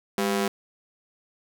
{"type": "ring-modulated tone", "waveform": "sawtooth", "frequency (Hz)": 299.5, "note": "D4", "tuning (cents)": 34, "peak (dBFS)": -16, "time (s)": [0.18, 0.48], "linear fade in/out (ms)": 2, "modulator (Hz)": 93.9, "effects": []}